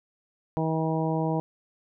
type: harmonic tone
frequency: 160 Hz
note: D#3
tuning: 49 cents sharp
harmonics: 1 / 2 / 3 / 4 / 5 / 6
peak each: -27 / -30 / -32 / -33 / -34 / -35 dBFS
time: 0.57-1.4 s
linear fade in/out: 0 ms
effects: none